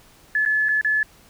sine tone with dropouts, 1722 Hz, A6, 38 cents flat, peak -17 dBFS, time 0.35-1.03 s, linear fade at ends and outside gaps 2 ms, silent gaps 0.452-0.46 / 0.686-0.69 / 0.812-0.847 s, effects pink hiss -52 dBFS RMS until 1.29 s

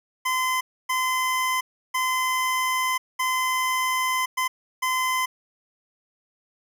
25% pulse tone bursts at uneven times, 1027 Hz, C6, 33 cents flat, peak -18 dBFS, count 6, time 0.25-0.61 / 0.89-1.61 / 1.94-2.98 / 3.19-4.26 / 4.37-4.48 / 4.82-5.26 s, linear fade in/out 10 ms, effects none

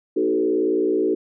sine tone with frequency modulation, 375.1 Hz, F#4, 24 cents sharp, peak -17 dBFS, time 0.16-1.15 s, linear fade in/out 10 ms, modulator 58.7 Hz, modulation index 1.3, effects none

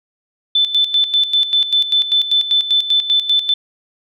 sine tone with tremolo, 3520 Hz, A7, in tune, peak -10 dBFS, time 0.55-3.54 s, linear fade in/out 5 ms, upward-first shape square, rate 5.1 Hz, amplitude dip 70%, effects none

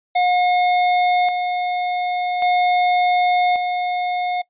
square tone with tremolo, 720 Hz, F#5, 47 cents flat, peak -15 dBFS, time 0.15-4.42 s, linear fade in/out 10 ms, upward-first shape square, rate 0.44 Hz, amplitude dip 45%, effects noise-tail reverb RT60 0.1 s tail -21 dB re dry + resampled to 8000 Hz

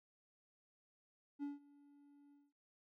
triangle tone with ADSR envelope, 286 Hz, D4, 46 cents flat, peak -37 dBFS, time 1.39-2.53 s, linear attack 39 ms, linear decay 160 ms, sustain -24 dB, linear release 210 ms, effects none

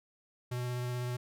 square tone with vibrato, 123.47 Hz, B2, in tune, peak -34 dBFS, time 0.51-1.17 s, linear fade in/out 10 ms, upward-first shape sine, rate 16 Hz, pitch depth 11 cents each way, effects none

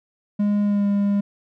triangle tone with pitch glide, 205.7 to 201.9 Hz, G#3 to G#3, -16 to -49 cents, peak -15 dBFS, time 0.39-1.21 s, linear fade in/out 10 ms, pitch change -33 cents, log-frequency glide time 0.63-0.86 s, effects none

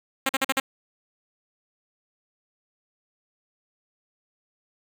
5% pulse tone bursts, 267.5 Hz, C4, 38 cents sharp, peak -9 dBFS, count 5, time 0.26-0.6 s, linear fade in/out 5 ms, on 32 ms, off 45 ms, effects none

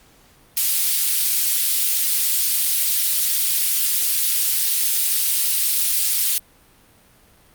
white high-pass noise, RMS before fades -19 dBFS, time 0.57-6.38 s, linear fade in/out 0 ms, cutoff 3400 Hz, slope 12 dB/octave, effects pink hiss -53 dBFS RMS until 7.54 s + Opus 48 kbps

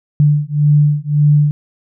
sine beating tone pair, 146.83 / 148.63 Hz, D3 / D3, 0 / +21 cents, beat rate 1.8 Hz, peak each -12 dBFS, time 0.2-1.51 s, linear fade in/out 0 ms, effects none

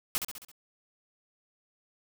white noise with echo, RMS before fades -29 dBFS, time 0.15-0.18 s, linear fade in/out 0 ms, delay 67 ms, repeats 5, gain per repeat -5 dB, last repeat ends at 0.515 s, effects none

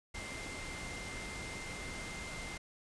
sine tone in noise, 2093 Hz, C7, in tune, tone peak -46 dBFS, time 0.14-2.58 s, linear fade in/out 10 ms, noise pink, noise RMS -44 dBFS, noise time 0.14-2.58 s, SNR -5 dB, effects resampled to 22050 Hz

